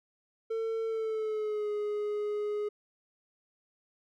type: tone with pitch glide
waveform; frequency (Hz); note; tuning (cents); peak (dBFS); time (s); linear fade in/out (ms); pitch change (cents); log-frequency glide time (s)
triangle; 450 to 417.4; A4 to G#4; +39 to +9; -28; 0.5-2.69; 10; -130; 0.85-1.7
effects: none